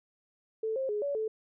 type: tone with pitch steps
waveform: sine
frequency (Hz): 441.3 / 531 / 418 / 568 / 437.1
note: A4 / C5 / G#4 / C#5 / A4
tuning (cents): +5 / +25 / +11 / +42 / -11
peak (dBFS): -29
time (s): 0.63-1.28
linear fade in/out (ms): 5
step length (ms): 130
effects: none